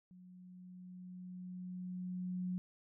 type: tone with level ramp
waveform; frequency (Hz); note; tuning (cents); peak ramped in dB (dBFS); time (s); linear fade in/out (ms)
sine; 181.8; F#3; -30; -55 to -35; 0.11-2.58; 0
effects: none